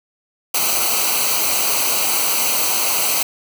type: noise with comb filter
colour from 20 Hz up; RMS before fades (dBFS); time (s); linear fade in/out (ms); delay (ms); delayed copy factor
white; -18; 0.54-3.23; 5; 0.57; -0.75
effects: none